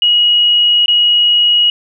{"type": "tone with dropouts", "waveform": "sine", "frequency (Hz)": 2900, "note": "F#7", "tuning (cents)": -35, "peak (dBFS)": -7, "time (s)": [0.02, 1.7], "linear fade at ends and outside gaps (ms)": 2, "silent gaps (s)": [0.86, 0.881], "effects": []}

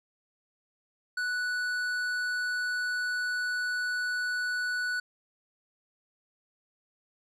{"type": "tone with tanh clipping", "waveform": "sine", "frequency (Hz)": 1480, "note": "F#6", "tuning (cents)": 0, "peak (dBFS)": -30, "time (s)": [1.17, 5], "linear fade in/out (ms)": 5, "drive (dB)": 11, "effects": []}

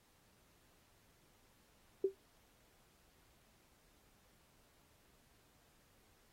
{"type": "tone with exponential decay", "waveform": "sine", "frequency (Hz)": 387.4, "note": "G4", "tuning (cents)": -20, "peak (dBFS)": -26, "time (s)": [2.04, 2.15], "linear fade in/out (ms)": 5, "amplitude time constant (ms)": 22, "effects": ["pink hiss -71 dBFS RMS until 6.32 s", "AAC 48 kbps"]}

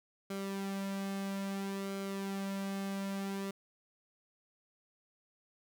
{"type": "tone with flanger", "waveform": "sawtooth", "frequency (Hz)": 196, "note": "G3", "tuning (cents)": 0, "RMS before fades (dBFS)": -38, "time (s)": [0.3, 3.51], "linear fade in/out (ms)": 5, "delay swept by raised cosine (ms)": [1.1, 3], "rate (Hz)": 0.6, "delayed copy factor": -0.55, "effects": []}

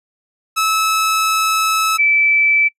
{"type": "tone pair in turn", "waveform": ["sawtooth", "sine"], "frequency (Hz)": [1300, 2316], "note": ["E6", "D7"], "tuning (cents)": [-24, -25], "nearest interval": "minor seventh", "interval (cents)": 999, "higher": "second", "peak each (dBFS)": -10, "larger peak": "neither", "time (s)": [[0.56, 1.98], [1.98, 2.69]], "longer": "first", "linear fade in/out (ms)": 20, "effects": ["noise-tail reverb RT60 0.1 s tail -25 dB re dry", "resampled to 32000 Hz"]}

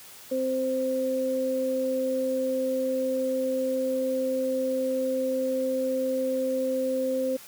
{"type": "tone pair together", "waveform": "sine", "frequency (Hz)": [261, 522], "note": ["C4", "C5"], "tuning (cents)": [-4, -4], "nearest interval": "octave", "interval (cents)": 1200, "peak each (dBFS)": [-30, -25], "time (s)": [0.31, 7.37], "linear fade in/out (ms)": 10, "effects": ["white hiss -47 dBFS RMS until 7.47 s", "high-pass 80 Hz 12 dB/octave"]}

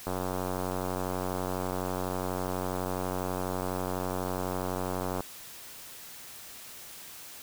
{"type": "click train", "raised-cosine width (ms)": 1, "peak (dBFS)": -18, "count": 474, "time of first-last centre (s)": [0.07, 5.206], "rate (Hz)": 92.1, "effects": ["white hiss -46 dBFS RMS until 7.42 s"]}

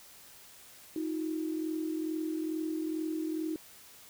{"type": "tone pair together", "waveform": "sine", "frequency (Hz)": [315.5, 357.8], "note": ["D#4", "F4"], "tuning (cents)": [24, 42], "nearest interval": "major second", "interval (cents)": 218, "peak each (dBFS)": [-32, -39], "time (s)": [0.96, 3.56], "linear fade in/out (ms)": 2, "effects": ["white hiss -54 dBFS RMS until 4.09 s"]}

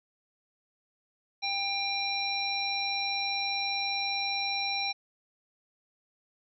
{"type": "harmonic tone", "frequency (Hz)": 795, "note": "G5", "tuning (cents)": 24, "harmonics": [1, 3, 5, 7], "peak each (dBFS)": [-35, -33, -33, -36], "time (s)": [1.42, 4.93], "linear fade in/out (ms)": 20, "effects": []}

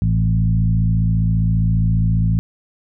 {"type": "tone with frequency modulation", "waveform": "sine", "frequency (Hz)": 110.2, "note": "A2", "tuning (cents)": 3, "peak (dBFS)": -13, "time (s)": [0.02, 2.39], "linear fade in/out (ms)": 0, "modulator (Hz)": 54.9, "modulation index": 1.2, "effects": []}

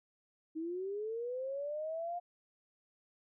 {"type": "linear sweep", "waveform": "sine", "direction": "up", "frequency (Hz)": [311.1, 710], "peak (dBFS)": -36, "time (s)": [0.55, 2.2], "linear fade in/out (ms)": 20, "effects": []}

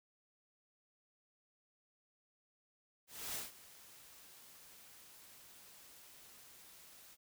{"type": "noise with ADSR envelope", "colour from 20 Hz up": "white", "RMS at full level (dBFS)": -41, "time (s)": [3.07, 7.17], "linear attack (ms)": 280, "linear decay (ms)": 160, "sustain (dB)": -18, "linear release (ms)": 42, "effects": []}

